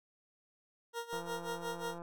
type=tone with tremolo; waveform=20% pulse; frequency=468.2 Hz; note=A#4; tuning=8 cents sharp; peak=-31 dBFS; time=0.93-1.99 s; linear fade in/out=50 ms; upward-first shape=sine; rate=5.6 Hz; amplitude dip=85%
type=click train; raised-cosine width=1 ms; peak=-33 dBFS; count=153; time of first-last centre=1.13-2.019 s; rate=171 Hz
effects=none